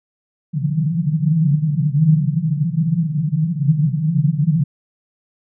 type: band-pass noise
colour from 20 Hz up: white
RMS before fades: -17 dBFS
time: 0.53-4.64 s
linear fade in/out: 10 ms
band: 140 to 170 Hz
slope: 96 dB/octave
effects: none